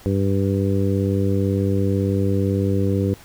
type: harmonic tone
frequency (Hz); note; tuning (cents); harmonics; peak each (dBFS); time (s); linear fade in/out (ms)
98; G2; 0; 1 / 2 / 3 / 4 / 5; -20 / -23 / -25 / -26 / -27; 0.06-3.14; 0
effects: pink hiss -46 dBFS RMS until 3.24 s